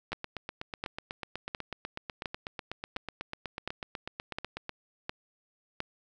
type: two click trains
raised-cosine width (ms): 0.3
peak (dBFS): -17 / -20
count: 9 / 38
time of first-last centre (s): 0.13-5.804 / 0.12-4.694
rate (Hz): 1.41 / 8.09
effects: none